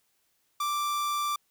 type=tone; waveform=45% pulse; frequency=1174.7 Hz; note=D6; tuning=in tune; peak=-27 dBFS; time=0.6-1.36 s; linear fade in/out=5 ms; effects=white hiss -72 dBFS RMS until 1.5 s